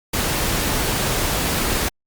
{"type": "noise", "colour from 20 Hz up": "pink", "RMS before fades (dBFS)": -21, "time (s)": [0.13, 1.89], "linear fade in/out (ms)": 10, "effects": ["Opus 48 kbps"]}